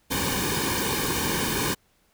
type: noise with comb filter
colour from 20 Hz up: pink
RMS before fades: -26 dBFS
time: 0.1-1.75 s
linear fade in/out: 20 ms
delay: 1.5 ms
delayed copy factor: -0.85
effects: pink hiss -65 dBFS RMS until 2.13 s